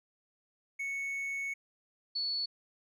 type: tone pair in turn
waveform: triangle / sine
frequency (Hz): 2213 / 4426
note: C#7 / C#8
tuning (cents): -3 / -3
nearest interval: octave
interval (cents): 1200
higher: second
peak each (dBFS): -32 / -31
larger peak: second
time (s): 0.79-1.54 / 2.15-2.46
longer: first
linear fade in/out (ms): 10
effects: none